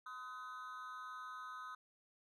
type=tone with amplitude modulation; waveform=triangle; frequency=1263 Hz; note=D#6; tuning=26 cents sharp; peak=-40 dBFS; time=0.06-1.75 s; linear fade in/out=5 ms; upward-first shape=sine; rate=241 Hz; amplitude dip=100%; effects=none